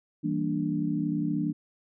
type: chord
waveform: sine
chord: E half-diminished seventh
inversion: none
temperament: equal with one note detuned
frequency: 163.68 / 196 / 233.1 / 293.7 Hz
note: E3 / G3 / Bb3 / D4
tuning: -12 / 0 / 0 / 0 cents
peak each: -31 / -33 / -33 / -29 dBFS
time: 0.23-1.53 s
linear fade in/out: 20 ms
effects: none